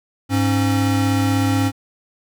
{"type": "tone pair together", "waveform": "square", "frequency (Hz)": [102.6, 271.6], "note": ["G#2", "C#4"], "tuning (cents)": [-21, -35], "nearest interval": "octave + perfect fourth", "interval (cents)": 1686, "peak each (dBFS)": -19, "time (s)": [0.29, 1.72], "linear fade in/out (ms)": 50, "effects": []}